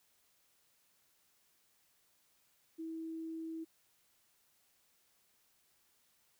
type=tone; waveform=sine; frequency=324.2 Hz; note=E4; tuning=29 cents flat; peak=-40 dBFS; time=2.78-3.65 s; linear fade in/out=20 ms; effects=white hiss -73 dBFS RMS until 6.39 s